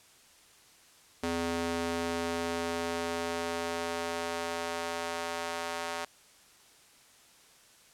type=tone with high-pass filter sweep; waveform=square; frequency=84.3 Hz; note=E2; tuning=39 cents sharp; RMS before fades=-34 dBFS; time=1.23-6.05 s; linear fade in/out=5 ms; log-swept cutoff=270 to 710 Hz; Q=1; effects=white hiss -59 dBFS RMS until 7.93 s + low-pass 10000 Hz 12 dB/octave